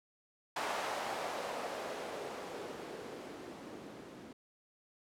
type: noise with low-pass filter sweep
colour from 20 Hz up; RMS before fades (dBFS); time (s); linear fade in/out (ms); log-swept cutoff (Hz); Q
violet; -42; 0.56-4.33; 5; 800 to 250; 1.5
effects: none